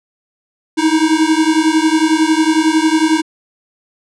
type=beating tone pair; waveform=square; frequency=311.1 / 322.1 Hz; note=D#4 / E4; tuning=0 / -40 cents; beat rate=11 Hz; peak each=-14 dBFS; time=0.77-3.22 s; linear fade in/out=20 ms; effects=resampled to 22050 Hz